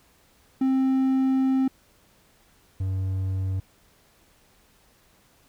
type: tone pair in turn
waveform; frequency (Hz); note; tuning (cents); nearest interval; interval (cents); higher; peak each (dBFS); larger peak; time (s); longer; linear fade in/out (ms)
triangle; 264 / 94.91; C4 / F#2; +16 / +45; octave + tritone; 1771; first; -17 / -22; first; 0.61-1.68 / 2.8-3.6; first; 5
effects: pink hiss -60 dBFS RMS until 5.48 s